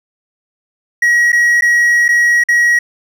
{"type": "tone with dropouts", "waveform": "triangle", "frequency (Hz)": 1906, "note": "A#6", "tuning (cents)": 38, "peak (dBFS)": -6, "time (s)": [1.02, 2.79], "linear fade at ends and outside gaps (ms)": 5, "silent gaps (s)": [[1.32, 1.328], [1.61, 1.621], [2.082, 2.088], [2.438, 2.486]], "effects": []}